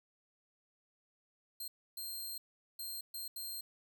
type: tone bursts at uneven times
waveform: 10% pulse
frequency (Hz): 4186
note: C8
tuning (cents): 0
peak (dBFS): -34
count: 5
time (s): 1.6-1.68 / 1.97-2.38 / 2.79-3.01 / 3.14-3.28 / 3.36-3.61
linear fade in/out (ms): 5
effects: 11-bit